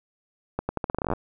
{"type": "accelerating click train", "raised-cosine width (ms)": 1, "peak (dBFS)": -12, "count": 15, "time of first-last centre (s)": [0.59, 1.135], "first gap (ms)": 100, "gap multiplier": 0.83, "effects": []}